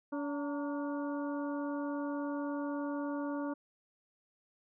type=harmonic tone with a mistuned harmonic; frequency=286.4 Hz; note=D4; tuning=43 cents flat; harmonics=1 / 2 / 3 / 4 / 5; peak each=-35 / -41 / -45 / -47 / -49 dBFS; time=0.12-3.54 s; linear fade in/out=10 ms; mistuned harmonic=3; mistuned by=+96 cents; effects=none